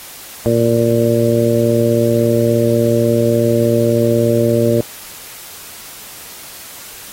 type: harmonic tone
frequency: 116.5 Hz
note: A#2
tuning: 1 cent flat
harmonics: 1 / 2 / 3 / 4 / 5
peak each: -17 / -17 / -17 / -17 / -17 dBFS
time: 0.46-4.81 s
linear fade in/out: 0 ms
effects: white hiss -34 dBFS RMS until 7.12 s + AAC 48 kbps